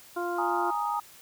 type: harmonic tone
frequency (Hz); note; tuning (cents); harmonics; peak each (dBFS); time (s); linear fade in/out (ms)
349.2; F4; 0; 1 / 2 / 3 / 4; -31 / -34 / -36 / -37; 0.16-0.71; 10
type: chord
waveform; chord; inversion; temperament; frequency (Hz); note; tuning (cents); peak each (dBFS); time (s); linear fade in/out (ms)
sine; Ab suspended second; none; equal; 830.6 / 932.3 / 1244.5; Ab5 / Bb5 / Eb6; 0 / 0 / 0; -31; 0.38-1; 5
effects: white hiss -52 dBFS RMS until 1.21 s